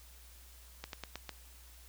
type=slowing click train; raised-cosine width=0.2 ms; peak=-23 dBFS; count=5; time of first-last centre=0.84-1.293 s; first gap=92 ms; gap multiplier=1.14; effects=added 60 Hz sine -55 dBFS peak until 1.88 s + white hiss -59 dBFS RMS until 1.88 s